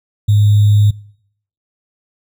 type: tone with sample-and-hold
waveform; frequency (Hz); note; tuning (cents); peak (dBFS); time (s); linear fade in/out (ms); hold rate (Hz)
sine; 103.83; G#2; 0; -7; 0.28-0.91; 10; 3675
effects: noise-tail reverb RT60 0.7 s tail -24 dB re dry